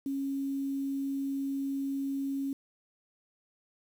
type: tone with quantisation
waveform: sine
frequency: 274.5 Hz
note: C#4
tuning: 17 cents flat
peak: -30 dBFS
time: 0.06-2.53 s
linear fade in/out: 2 ms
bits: 9
effects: none